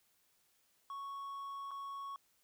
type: tone with dropouts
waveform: triangle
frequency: 1108.7 Hz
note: C#6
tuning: in tune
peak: -40 dBFS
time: 0.9-2.16 s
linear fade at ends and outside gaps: 1 ms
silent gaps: 1.709-1.714 s
effects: white hiss -74 dBFS RMS until 2.43 s